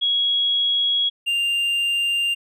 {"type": "tone pair in turn", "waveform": ["sine", "triangle"], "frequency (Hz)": [3322, 2793], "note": ["G#7", "F7"], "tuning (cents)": [0, -1], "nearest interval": "minor third", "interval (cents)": 301, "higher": "first", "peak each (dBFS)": -17, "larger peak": "neither", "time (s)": [[0.01, 1.1], [1.26, 2.35]], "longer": "neither", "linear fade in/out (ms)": 20, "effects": []}